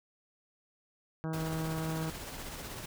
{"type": "harmonic tone", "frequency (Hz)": 160, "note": "D#3", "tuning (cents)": 49, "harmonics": [1, 2, 3, 4, 5, 6, 7, 8, 9, 10], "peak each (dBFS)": [-34, -40, -44, -46, -48, -50, -51, -52, -53, -54], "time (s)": [1.24, 2.1], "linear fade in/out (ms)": 0}
{"type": "noise with tremolo", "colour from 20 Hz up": "pink", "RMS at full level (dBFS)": -41, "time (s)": [1.33, 2.86], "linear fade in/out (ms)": 5, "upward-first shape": "triangle", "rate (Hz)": 16, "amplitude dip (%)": 40}
{"effects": []}